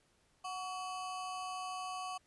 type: ring-modulated tone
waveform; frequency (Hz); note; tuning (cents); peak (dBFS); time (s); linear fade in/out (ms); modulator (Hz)
square; 932.3; A#5; 0; -37; 0.44-2.18; 10; 196
effects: pink hiss -72 dBFS RMS until 2.26 s + resampled to 24000 Hz